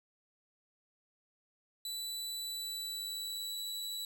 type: tone with pitch glide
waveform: sawtooth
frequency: 3970 to 3936 Hz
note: B7 to B7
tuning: +8 to -7 cents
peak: -35 dBFS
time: 1.85-4.05 s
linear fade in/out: 2 ms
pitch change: -15 cents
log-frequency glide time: 2.34-3.52 s
effects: none